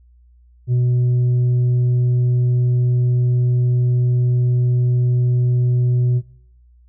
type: tone with tanh clipping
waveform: triangle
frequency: 123.47 Hz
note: B2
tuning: in tune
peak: -14 dBFS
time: 0.67-6.22 s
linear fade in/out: 50 ms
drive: 8 dB
effects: noise-tail reverb RT60 0.9 s tail -26 dB re dry + added 60 Hz sine -47 dBFS peak until 6.88 s